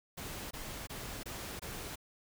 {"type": "noise bursts", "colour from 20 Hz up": "pink", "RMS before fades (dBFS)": -43, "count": 5, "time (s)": [0.17, 1.958], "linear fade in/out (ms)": 10, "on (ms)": 340, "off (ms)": 22, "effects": []}